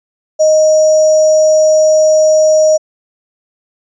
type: tone with sample-and-hold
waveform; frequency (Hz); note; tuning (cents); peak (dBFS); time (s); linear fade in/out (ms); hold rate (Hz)
sine; 622; D#5; -1; -5; 0.39-2.78; 20; 6300
effects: resampled to 16000 Hz